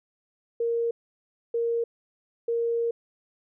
sine tone bursts at uneven times, 466 Hz, A#4, 1 cent flat, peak -23 dBFS, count 3, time 0.6-0.91 / 1.54-1.84 / 2.48-2.91 s, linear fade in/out 5 ms, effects none

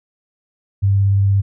sine tone with vibrato, 98.9 Hz, G2, 16 cents sharp, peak -11 dBFS, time 0.82-1.42 s, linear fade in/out 20 ms, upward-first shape square, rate 17 Hz, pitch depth 9 cents each way, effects none

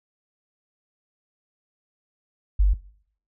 sine tone, 49 Hz, G1, in tune, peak -14 dBFS, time 2.59-2.74 s, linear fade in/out 10 ms, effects noise-tail reverb RT60 0.6 s tail -20 dB re dry

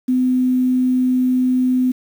sine tone with quantisation, 254.1 Hz, B3, 49 cents sharp, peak -13 dBFS, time 0.08-1.92 s, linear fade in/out 10 ms, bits 7, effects none

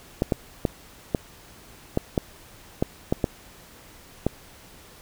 clicks, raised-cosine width 2 ms, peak -7 dBFS, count 10, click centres 0.221 / 0.322 / 0.652 / 1.148 / 1.974 / 2.178 / 2.825 / 3.125 / 3.242 / 4.266 s, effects pink hiss -49 dBFS RMS until 5.01 s

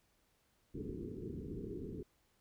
white low-pass noise, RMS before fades -44 dBFS, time 0.74-2.03 s, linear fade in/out 10 ms, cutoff 440 Hz, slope 96 dB/octave, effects pink hiss -75 dBFS RMS until 2.4 s

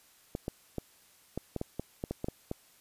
clicks, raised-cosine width 2 ms, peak -20 dBFS, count 12, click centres 0.351 / 0.481 / 0.783 / 1.376 / 1.563 / 1.614 / 1.796 / 2.039 / 2.11 / 2.244 / 2.285 / 2.514 s, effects white hiss -62 dBFS RMS until 2.8 s + resampled to 32000 Hz

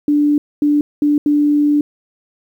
sine tone bursts at uneven times, 293.7 Hz, D4, in tune, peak -10 dBFS, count 4, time 0.08-0.38 / 0.62-0.81 / 1.02-1.18 / 1.26-1.81 s, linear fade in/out 2 ms, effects 8-bit

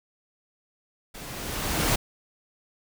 pink noise with level ramp, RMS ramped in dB -41 to -22 dBFS, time 1.14-1.96 s, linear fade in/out 10 ms, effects none

